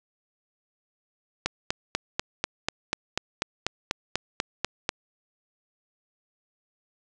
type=click train; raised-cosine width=0.2 ms; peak=-7 dBFS; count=15; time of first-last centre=1.46-4.891 s; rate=4.08 Hz; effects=resampled to 22050 Hz + 7-bit